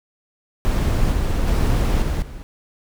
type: noise with level steps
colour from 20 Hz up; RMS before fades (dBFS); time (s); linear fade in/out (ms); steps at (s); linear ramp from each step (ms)
brown; -18 / -20 / -17 / -21 / -34; 0.65-2.43; 0; 1.12 / 1.47 / 2.02 / 2.22; 2
effects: none